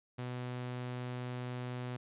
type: tone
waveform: sawtooth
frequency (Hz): 124.3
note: B2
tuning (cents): +12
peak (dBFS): -34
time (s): 0.18-1.97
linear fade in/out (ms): 10
effects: resampled to 8000 Hz